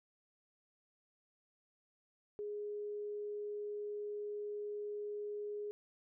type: tone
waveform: sine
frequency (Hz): 415.3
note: G#4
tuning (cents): 0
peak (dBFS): -39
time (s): 2.39-5.71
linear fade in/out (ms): 0
effects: none